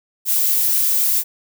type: noise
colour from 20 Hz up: violet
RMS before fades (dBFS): -17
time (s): 0.25-1.24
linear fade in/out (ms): 50
effects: none